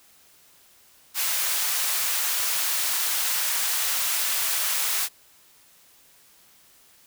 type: high-pass noise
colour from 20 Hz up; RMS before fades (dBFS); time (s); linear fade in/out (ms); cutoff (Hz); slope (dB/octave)
white; -25; 1.14-5.09; 50; 850; 12
effects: white hiss -56 dBFS RMS until 7.06 s